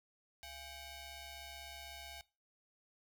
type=ring-modulated tone; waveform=10% pulse; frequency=754 Hz; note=F#5; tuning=32 cents sharp; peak=-37 dBFS; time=0.43-2.21 s; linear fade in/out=0 ms; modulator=1440 Hz; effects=noise-tail reverb RT60 0.3 s tail -20 dB re dry